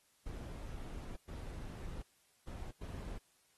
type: noise bursts at uneven times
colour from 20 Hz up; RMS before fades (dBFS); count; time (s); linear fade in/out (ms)
brown; -45; 4; 0.26-1.16 / 1.28-2.02 / 2.47-2.71 / 2.81-3.18; 5
effects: white hiss -72 dBFS RMS until 3.57 s + AAC 32 kbps